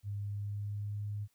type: tone with pitch glide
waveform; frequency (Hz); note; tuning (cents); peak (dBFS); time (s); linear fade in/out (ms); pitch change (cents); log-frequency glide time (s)
sine; 101.6 to 103.5; G#2 to G#2; -38 to -5; -35; 0.03-1.28; 50; +33; 0.14-1.06
effects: white hiss -75 dBFS RMS until 1.34 s